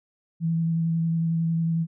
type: tone with vibrato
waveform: sine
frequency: 164.81 Hz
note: E3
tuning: in tune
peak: -21 dBFS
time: 0.4-1.87 s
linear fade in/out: 50 ms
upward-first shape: square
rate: 11 Hz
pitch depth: 11 cents each way
effects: none